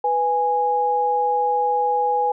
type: tone pair together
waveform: sine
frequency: 493.9 / 827.3 Hz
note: B4 / G#5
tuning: 0 / -7 cents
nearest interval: major sixth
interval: 893 cents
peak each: -23 / -18 dBFS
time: 0.04-2.32 s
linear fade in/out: 5 ms
effects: none